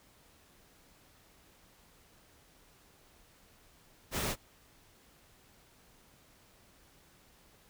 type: noise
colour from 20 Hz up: pink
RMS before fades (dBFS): -34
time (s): 4.11-4.36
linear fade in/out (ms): 50
effects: pink hiss -63 dBFS RMS until 7.69 s